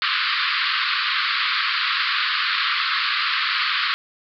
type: band-pass noise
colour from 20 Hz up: pink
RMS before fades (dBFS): -22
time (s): 0.02-3.94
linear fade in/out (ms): 0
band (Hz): 1100 to 4700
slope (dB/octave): 96
effects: none